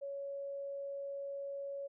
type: tone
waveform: sine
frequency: 558 Hz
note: C#5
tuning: 11 cents sharp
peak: -39 dBFS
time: 0.01-1.88 s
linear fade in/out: 20 ms
effects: none